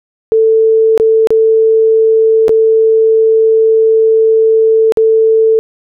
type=tone with dropouts; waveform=sine; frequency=444.1 Hz; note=A4; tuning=16 cents sharp; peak=-5 dBFS; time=0.32-5.59 s; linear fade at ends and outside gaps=0 ms; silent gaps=0.977-0.999 / 1.272-1.305 / 2.482-2.493 / 4.922-4.972 s; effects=none